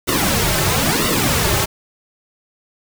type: noise with flanger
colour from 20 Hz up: pink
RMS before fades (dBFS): -17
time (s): 0.07-1.66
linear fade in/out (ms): 20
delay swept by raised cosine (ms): 1.2 to 4.2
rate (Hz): 1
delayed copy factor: -0.85
effects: none